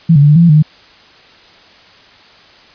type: tone with pitch steps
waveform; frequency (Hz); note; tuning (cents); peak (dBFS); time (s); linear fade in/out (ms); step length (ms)
sine; 165.1 / 141.8 / 146.4 / 149.2 / 168.6 / 170.6 / 151.3 / 153.2; E3 / C#3 / D3 / D3 / E3 / F3 / D#3 / D#3; +3 / +40 / -5 / +28 / +39 / -40 / -48 / -27; -3; 0.09-0.626; 10; 67
effects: white hiss -42 dBFS RMS until 2.74 s + resampled to 11025 Hz